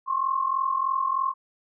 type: tone pair together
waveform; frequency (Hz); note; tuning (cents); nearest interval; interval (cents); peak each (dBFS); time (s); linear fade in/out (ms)
sine; 1059 / 1102.2; C6 / C#6; +21 / -10; minor second; 69; -24 / -27; 0.06-1.34; 50
effects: none